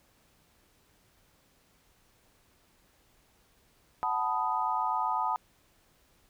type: chord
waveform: sine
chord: B dominant seventh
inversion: second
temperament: equal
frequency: 740 / 880 / 987.8 / 1244.5 Hz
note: F#5 / A5 / B5 / D#6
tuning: 0 / 0 / 0 / 0 cents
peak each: -35 / -31 / -32 / -33 dBFS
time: 4.03-5.36 s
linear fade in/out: 0 ms
effects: pink hiss -66 dBFS RMS until 6.29 s